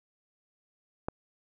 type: click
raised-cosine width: 1 ms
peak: -17 dBFS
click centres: 1.085 s
effects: none